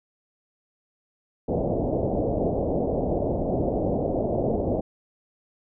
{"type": "low-pass noise", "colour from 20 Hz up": "white", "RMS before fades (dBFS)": -25, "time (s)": [1.48, 4.81], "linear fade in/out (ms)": 10, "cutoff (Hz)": 680, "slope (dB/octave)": 48, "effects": []}